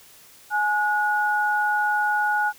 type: tone pair together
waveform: sine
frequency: 839.5 / 1454 Hz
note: G#5 / F#6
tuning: +18 / -31 cents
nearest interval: minor seventh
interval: 951 cents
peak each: -22 dBFS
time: 0.5-2.53 s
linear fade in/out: 50 ms
effects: white hiss -50 dBFS RMS until 2.58 s